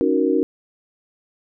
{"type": "chord", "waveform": "sine", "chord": "D# minor seventh", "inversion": "third", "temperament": "equal", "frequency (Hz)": [277.2, 311.1, 370, 466.2], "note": ["C#4", "D#4", "F#4", "A#4"], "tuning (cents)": [0, 0, 0, 0], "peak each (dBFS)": -21, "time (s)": [0.01, 0.43], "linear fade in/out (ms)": 0, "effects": []}